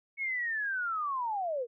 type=linear sweep; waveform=sine; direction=down; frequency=2217 to 450.7 Hz; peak=-30 dBFS; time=0.17-1.67 s; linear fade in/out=50 ms; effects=none